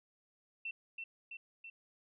sine tone with echo, 2693 Hz, E7, 36 cents sharp, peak -38 dBFS, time 0.65-0.71 s, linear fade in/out 5 ms, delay 330 ms, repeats 3, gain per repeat -3 dB, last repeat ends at 1.7 s, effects none

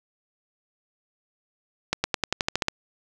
accelerating click train, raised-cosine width 0.2 ms, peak -5 dBFS, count 10, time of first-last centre 1.93-2.684 s, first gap 110 ms, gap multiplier 0.93, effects none

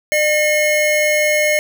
square tone pair together, 604.1 / 2161 Hz, D5 / C#7, +49 / -45 cents, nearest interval octave + minor seventh, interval 2206 cents, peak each -16 / -17 dBFS, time 0.12-1.59 s, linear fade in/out 0 ms, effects none

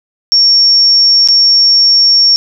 sine tone with dropouts, 5500 Hz, F8, 27 cents flat, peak -4 dBFS, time 0.32-2.36 s, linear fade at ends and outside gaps 0 ms, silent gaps 1.275-1.286 s, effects none

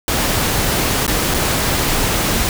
pink noise with dropouts, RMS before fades -17 dBFS, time 0.08-2.49 s, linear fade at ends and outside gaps 1 ms, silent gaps 1.066-1.078 / 1.34-1.344 s, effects none

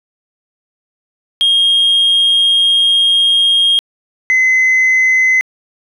sine tone pair in turn, 3242 / 2042 Hz, G#7 / C7, -42 / -43 cents, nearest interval minor sixth, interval 801 cents, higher first, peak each -6 dBFS, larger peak neither, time 1.41-3.79 / 4.3-5.41 s, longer first, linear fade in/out 0 ms, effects tanh soft clip ceiling -6 dBFS + 8-bit

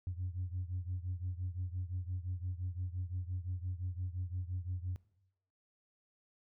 sine beating tone pair, 88.9 / 94.7 Hz, F2 / F#2, +31 / +41 cents, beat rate 5.8 Hz, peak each -37 / -40 dBFS, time 0.07-4.96 s, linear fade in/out 0 ms, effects noise-tail reverb RT60 0.8 s tail -18 dB re dry + tanh soft clip ceiling -31 dBFS

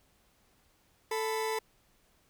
30% pulse tone pair together, 440 / 996.4 Hz, A4 / B5, 0 / +15 cents, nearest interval octave + major second, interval 1415 cents, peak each -29 / -34 dBFS, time 1.11-1.59 s, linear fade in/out 5 ms, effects pink hiss -68 dBFS RMS until 2.29 s

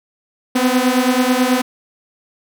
sawtooth beating tone pair, 248.4 / 257.6 Hz, B3 / C4, +10 / -27 cents, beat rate 9.2 Hz, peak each -12 dBFS, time 0.55-1.62 s, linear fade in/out 10 ms, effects none

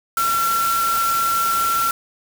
sine tone in noise, 1357 Hz, E6, 50 cents sharp, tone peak -17 dBFS, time 0.17-1.91 s, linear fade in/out 2 ms, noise white, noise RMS -26 dBFS, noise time 0.17-1.91 s, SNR +6 dB, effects none

